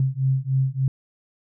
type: beating tone pair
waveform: sine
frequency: 131.4 / 134.8 Hz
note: C3 / C#3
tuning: +8 / -48 cents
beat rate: 3.4 Hz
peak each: -22 dBFS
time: 0-0.88 s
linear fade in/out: 2 ms
effects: none